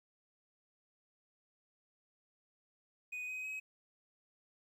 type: tone with pitch steps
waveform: triangle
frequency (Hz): 2489 / 2516 / 2544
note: D#7 / D#7 / D#7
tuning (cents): 0 / +19 / +38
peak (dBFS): -38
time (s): 3.12-3.6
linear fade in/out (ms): 10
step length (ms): 160
effects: 12-bit